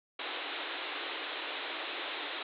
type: band-pass noise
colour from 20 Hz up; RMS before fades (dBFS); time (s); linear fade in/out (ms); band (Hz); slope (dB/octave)
white; -39; 0.19-2.43; 5; 280 to 3900; 96
effects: none